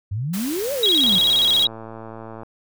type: exponential two-way sweep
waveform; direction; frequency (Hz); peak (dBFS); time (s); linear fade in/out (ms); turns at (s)
sine; up then down; 92.5 to 587.3 to 169.6; -22; 0.11-1.19; 10; 0.73
type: noise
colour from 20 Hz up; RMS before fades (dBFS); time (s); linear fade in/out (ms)
white; -32; 0.33-1.65; 10
type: tone with vibrato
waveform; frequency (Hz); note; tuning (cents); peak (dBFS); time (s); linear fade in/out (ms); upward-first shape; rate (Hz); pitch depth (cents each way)
sine; 3546; A7; +13; -14; 0.83-1.67; 2; square; 17; 130
type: click train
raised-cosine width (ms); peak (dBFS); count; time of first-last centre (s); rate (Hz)
1; -22; 157; 1.04-2.433; 112
effects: none